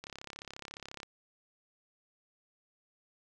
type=click train; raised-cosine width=0.2 ms; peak=-26 dBFS; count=35; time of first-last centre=0.04-1.031 s; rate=34.3 Hz; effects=none